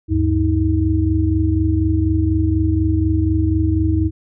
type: tone cluster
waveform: sine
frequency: 74.9 / 99 / 317.1 Hz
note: D2 / G2 / D#4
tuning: +35 / +18 / +33 cents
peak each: -18 dBFS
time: 0.08-4.11 s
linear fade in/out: 50 ms
effects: none